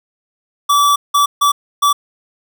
square tone bursts at uneven times, 1154 Hz, D6, 31 cents flat, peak -10 dBFS, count 4, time 0.69-0.96 / 1.14-1.26 / 1.41-1.52 / 1.82-1.93 s, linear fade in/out 10 ms, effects none

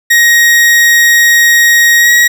40% pulse tone with pitch glide, 1882 to 1902.8 Hz, A#6 to A#6, +16 to +35 cents, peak -3 dBFS, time 0.1-2.28 s, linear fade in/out 10 ms, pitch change +19 cents, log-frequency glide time 1.98-2.1 s, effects none

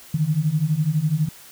sine beating tone pair, 147 / 159 Hz, D3 / D#3, +2 / +38 cents, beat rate 12 Hz, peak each -22 / -20 dBFS, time 0.14-1.29 s, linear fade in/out 5 ms, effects white hiss -45 dBFS RMS until 1.51 s

